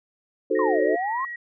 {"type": "chord", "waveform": "sine", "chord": "D# diminished seventh", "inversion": "none", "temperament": "equal", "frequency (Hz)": [311.1, 370, 440, 523.3], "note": ["D#4", "F#4", "A4", "C5"], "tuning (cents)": [0, 0, 0, 0], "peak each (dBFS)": [-27, -25, -23, -26], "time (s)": [0.5, 0.96], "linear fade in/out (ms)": 10}
{"type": "tone with pitch glide", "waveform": "sine", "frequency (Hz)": [1864.7, 1909.4], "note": ["A#6", "A#6"], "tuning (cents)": [0, 41], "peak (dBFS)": -31, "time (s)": [0.55, 1.36], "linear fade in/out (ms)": 5, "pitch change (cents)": 41, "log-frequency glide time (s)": [0.66, 0.99]}
{"type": "exponential two-way sweep", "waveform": "sine", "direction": "down then up", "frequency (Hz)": [1108.7, 543, 1108.7], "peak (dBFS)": -24, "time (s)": [0.59, 1.25], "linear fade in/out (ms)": 2, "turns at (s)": 0.82}
{"effects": []}